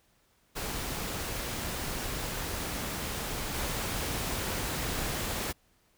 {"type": "noise with level steps", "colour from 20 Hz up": "pink", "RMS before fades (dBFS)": [-35, -33], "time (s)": [0.55, 5.53], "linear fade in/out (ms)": 20, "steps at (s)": 3.54, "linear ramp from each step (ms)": 5, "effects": ["pink hiss -68 dBFS RMS until 5.97 s"]}